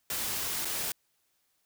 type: noise with dropouts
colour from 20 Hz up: white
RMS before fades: -33 dBFS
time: 0.1-0.92 s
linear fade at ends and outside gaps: 2 ms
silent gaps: 0.648-0.653 s
effects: white hiss -74 dBFS RMS until 1.65 s